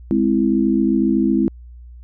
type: chord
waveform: sine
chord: Ab augmented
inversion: none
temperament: equal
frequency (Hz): 207.7 / 261.6 / 329.6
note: Ab3 / C4 / E4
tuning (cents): 0 / 0 / 0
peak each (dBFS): -18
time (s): 0.11-1.48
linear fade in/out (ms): 0
effects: added 60 Hz sine -36 dBFS peak until 2.03 s